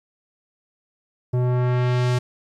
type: tone with low-pass filter sweep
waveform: square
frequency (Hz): 124.3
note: B2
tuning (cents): +12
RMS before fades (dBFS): -20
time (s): 1.33-2.19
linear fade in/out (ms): 10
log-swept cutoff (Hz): 560 to 8600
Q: 0.74
effects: 10-bit